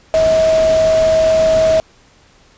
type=tone in noise; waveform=sine; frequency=640 Hz; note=D#5; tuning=49 cents sharp; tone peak=-9 dBFS; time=0.14-1.8 s; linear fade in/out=0 ms; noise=pink; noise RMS=-24 dBFS; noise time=0.14-1.8 s; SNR=+12 dB; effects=pink hiss -49 dBFS RMS until 2.57 s + resampled to 16000 Hz